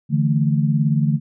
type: chord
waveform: sine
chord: D suspended second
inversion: none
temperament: equal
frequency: 146.83 / 164.81 / 220 Hz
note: D3 / E3 / A3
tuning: 0 / 0 / 0 cents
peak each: -17 / -21 / -21 dBFS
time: 0.09-1.2 s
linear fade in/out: 50 ms
effects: none